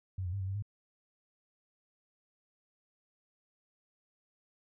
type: tone with pitch steps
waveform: sine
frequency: 93.9 / 88.2 / 99 / 94.4 / 97 / 103 Hz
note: F#2 / F2 / G2 / F#2 / G2 / G#2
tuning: +26 / +18 / +18 / +35 / -18 / -14 cents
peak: -33 dBFS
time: 0.18-0.624 s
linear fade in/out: 5 ms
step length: 74 ms
effects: none